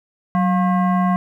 sine tone with frequency modulation, 186.3 Hz, F#3, 12 cents sharp, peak -14 dBFS, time 0.35-1.16 s, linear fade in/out 0 ms, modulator 894 Hz, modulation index 0.84, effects 9-bit

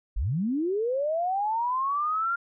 sine linear sweep, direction up, 35.1 to 1404 Hz, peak -24 dBFS, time 0.16-2.36 s, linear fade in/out 10 ms, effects none

